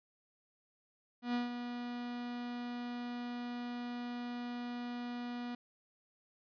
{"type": "tone with ADSR envelope", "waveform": "45% pulse", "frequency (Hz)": 242.4, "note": "B3", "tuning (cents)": -32, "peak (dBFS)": -31, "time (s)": [1.22, 5.55], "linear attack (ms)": 120, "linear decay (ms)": 150, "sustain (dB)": -8, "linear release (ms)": 4, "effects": ["resampled to 11025 Hz"]}